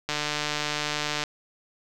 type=click train; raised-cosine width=0.2 ms; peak=-10 dBFS; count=172; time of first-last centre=0.09-1.238 s; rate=149 Hz; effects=none